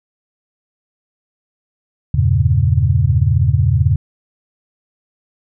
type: chord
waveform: sine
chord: E diminished seventh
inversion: none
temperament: equal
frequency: 82.41 / 98 / 116.54 / 138.59 Hz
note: E2 / G2 / Bb2 / Db3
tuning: 0 / 0 / 0 / 0 cents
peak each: -16 dBFS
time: 2.14-3.96 s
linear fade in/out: 5 ms
effects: none